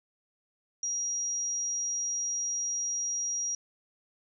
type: tone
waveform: sine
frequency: 5720 Hz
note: F8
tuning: 41 cents sharp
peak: -29 dBFS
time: 0.83-3.55 s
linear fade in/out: 2 ms
effects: none